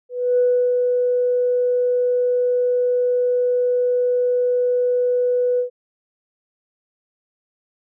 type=tone with ADSR envelope; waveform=sine; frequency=493.9 Hz; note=B4; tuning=in tune; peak=-12 dBFS; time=0.09-5.7 s; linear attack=290 ms; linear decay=340 ms; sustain=-3 dB; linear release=110 ms; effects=tanh soft clip ceiling -8 dBFS